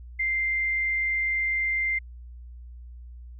sine tone, 2092 Hz, C7, 1 cent flat, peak -23 dBFS, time 0.19-1.99 s, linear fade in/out 10 ms, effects added 60 Hz sine -40 dBFS peak until 3.39 s

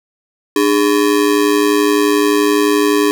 square ring-modulated tone, 355.6 Hz, F4, 31 cents sharp, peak -8 dBFS, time 0.56-3.11 s, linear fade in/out 0 ms, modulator 55.8 Hz, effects none

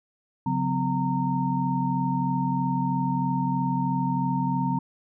sine tone cluster, 138.6 / 181.7 / 254.5 / 921 Hz, C#3 / F#3 / C4 / A#5, 0 / -31 / -48 / -21 cents, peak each -28 dBFS, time 0.46-4.79 s, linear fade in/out 5 ms, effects none

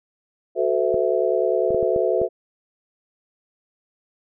sine chord, F# half-diminished seventh, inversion none, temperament equal with one note detuned, 370 / 440 / 510.1 / 659.3 Hz, F#4 / A4 / C5 / E5, 0 / 0 / -44 / 0 cents, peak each -23 dBFS, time 0.55-2.29 s, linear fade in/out 50 ms
clicks, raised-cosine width 2 ms, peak -17 dBFS, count 6, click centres 0.943 / 1.706 / 1.746 / 1.828 / 1.962 / 2.216 s
effects none

